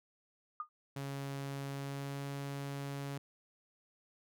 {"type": "tone with exponential decay", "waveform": "sine", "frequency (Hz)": 1222, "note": "D#6", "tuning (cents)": -32, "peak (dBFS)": -33, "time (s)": [0.6, 0.69], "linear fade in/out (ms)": 2, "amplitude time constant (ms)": 18}
{"type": "tone with pitch glide", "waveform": "sawtooth", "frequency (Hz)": [138.59, 140.04], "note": ["C#3", "C#3"], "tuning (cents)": [0, 18], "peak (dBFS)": -35, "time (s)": [0.96, 3.18], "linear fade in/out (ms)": 5, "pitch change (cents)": 18, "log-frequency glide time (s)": [1.7, 2.26]}
{"effects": []}